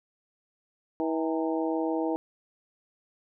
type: harmonic tone with a mistuned harmonic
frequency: 161.2 Hz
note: E3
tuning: 38 cents flat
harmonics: 2 / 3 / 4 / 5 / 6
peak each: -28 / -32 / -34 / -36 / -38 dBFS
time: 1-2.16 s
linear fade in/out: 0 ms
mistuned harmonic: 6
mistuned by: -100 cents
effects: none

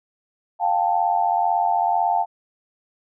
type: tone cluster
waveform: sine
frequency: 707 / 789 / 885 Hz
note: F5 / G5 / A5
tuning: +21 / +11 / +10 cents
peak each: -21 / -22 / -22 dBFS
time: 0.59-2.26 s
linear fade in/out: 50 ms
effects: none

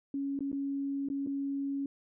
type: tone with dropouts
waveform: sine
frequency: 277.6 Hz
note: C#4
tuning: 3 cents sharp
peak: -31 dBFS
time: 0.14-1.86 s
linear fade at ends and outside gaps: 2 ms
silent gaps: 0.391-0.406 / 0.517-0.528 / 1.087-1.1 / 1.264-1.271 s
effects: none

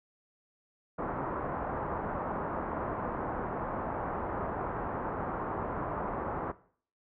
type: low-pass noise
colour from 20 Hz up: white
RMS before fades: -35 dBFS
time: 0.98-6.52 s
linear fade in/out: 10 ms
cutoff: 1200 Hz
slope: 24 dB/octave
effects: noise-tail reverb RT60 0.5 s tail -17 dB re dry + low-pass 2000 Hz 12 dB/octave

